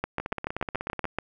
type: two click trains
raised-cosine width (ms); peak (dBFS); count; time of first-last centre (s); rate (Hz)
0.5; -12 / -16; 9 / 15; 0.04-1.186 / 0.2-1.054; 6.98 / 16.4
effects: none